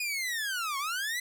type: linear two-way sweep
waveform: sawtooth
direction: down then up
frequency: 2489 to 1071 to 2029 Hz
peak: -27 dBFS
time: 0-1.2 s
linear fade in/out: 5 ms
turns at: 0.78 s
effects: none